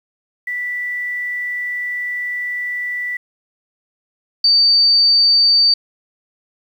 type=tone pair in turn; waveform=sine; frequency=1968 / 4604 Hz; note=B6 / D8; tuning=-7 / -35 cents; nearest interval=octave + minor third; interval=1472 cents; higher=second; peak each=-20 / -9 dBFS; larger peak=second; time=0.47-3.17 / 4.44-5.74 s; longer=first; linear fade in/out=5 ms; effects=8-bit